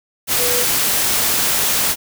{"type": "tone in noise", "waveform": "sine", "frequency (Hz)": 489.7, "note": "B4", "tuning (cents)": -15, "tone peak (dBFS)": -22, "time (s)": [0.37, 0.66], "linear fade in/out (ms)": 50, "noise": "white", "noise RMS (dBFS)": -17, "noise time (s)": [0.27, 1.96], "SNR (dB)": -8, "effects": []}